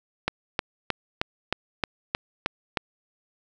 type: click train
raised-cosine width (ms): 0.3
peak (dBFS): -7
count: 9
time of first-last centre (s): 0.28-2.772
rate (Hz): 3.21
effects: none